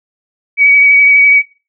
sine tone with vibrato, 2268 Hz, C#7, 39 cents sharp, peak -4 dBFS, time 0.57-1.43 s, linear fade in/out 50 ms, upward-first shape triangle, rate 12 Hz, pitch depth 23 cents each way, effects noise-tail reverb RT60 0.3 s tail -20 dB re dry

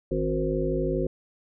harmonic tone with a mistuned harmonic, 52.4 Hz, G#1, 16 cents sharp, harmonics 1 / 3 / 5 / 7 / 9 / 10, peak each -31 / -31 / -32 / -28 / -33 / -31 dBFS, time 0.11-1.07 s, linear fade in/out 5 ms, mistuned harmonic 5, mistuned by +15 cents, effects none

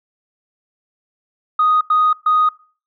sine tone bursts at uneven times, 1244.5 Hz, D#6, in tune, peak -10 dBFS, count 3, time 1.59-1.81 / 1.9-2.13 / 2.26-2.49 s, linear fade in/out 5 ms, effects noise-tail reverb RT60 0.4 s tail -23 dB re dry + tanh soft clip ceiling -7 dBFS

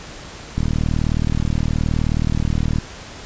click train, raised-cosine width 5 ms, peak -7 dBFS, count 87, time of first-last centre 0.58-2.785 s, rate 39 Hz, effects pink hiss -36 dBFS RMS until 3.25 s + resampled to 16000 Hz

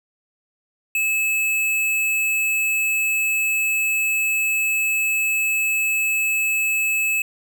square tone, 2600 Hz, E7, 24 cents flat, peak -19 dBFS, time 0.95-7.22 s, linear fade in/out 2 ms, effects none

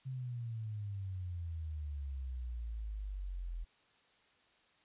sine exponential sweep, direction down, 133.1 to 41.2 Hz, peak -38 dBFS, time 0.05-3.65 s, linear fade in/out 20 ms, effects white hiss -69 dBFS RMS until 4.84 s + resampled to 8000 Hz

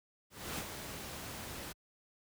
pink noise with ADSR envelope, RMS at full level -38 dBFS, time 0.3-1.73 s, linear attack 280 ms, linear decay 61 ms, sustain -6 dB, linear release 16 ms, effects high-pass 60 Hz 12 dB/octave

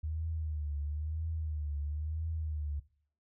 sine tone with vibrato, 76.6 Hz, D#2, 27 cents flat, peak -33 dBFS, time 0.03-2.8 s, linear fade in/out 10 ms, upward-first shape triangle, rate 1 Hz, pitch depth 110 cents each way, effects noise-tail reverb RT60 0.5 s tail -18 dB re dry

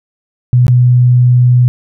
sine tone with dropouts, 123.8 Hz, B2, 5 cents sharp, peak -4 dBFS, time 0.53-1.68 s, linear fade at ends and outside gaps 0 ms, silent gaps 0.667-0.681 s, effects none

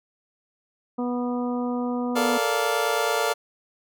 harmonic tone, 245.1 Hz, B3, 13 cents flat, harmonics 1 / 2 / 3 / 4 / 5, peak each -25 / -31 / -35 / -37 / -39 dBFS, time 0.98-2.38 s, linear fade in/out 10 ms
25% pulse chord, Bb major seventh, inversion third, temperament just, 437 / 466.2 / 582.7 / 699.2 Hz, A4 / Bb4 / D5 / F5, -12 / 0 / -14 / +2 cents, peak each -24 dBFS, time 2.15-3.34 s, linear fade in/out 20 ms
effects none

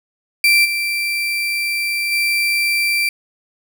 35% pulse tone with level steps, 2349 Hz, D7, in tune, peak -8 / -16 / -13 dBFS, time 0.44-3.09 s, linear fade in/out 2 ms, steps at 0.64 / 2.11 s, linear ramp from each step 20 ms, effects none

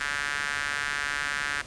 sawtooth tone with high-pass filter, 143.6 Hz, D3, 39 cents flat, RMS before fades -30 dBFS, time 0-1.62 s, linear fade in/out 10 ms, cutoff 1600 Hz, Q 3.7, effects pink hiss -45 dBFS RMS until 1.66 s + resampled to 22050 Hz

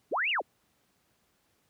sine linear two-way sweep, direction up then down, 196 to 2960 to 196 Hz, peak -26 dBFS, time 0.11-0.42 s, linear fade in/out 20 ms, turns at 0.3 s, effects pink hiss -71 dBFS RMS until 1.69 s + high-pass 80 Hz 12 dB/octave

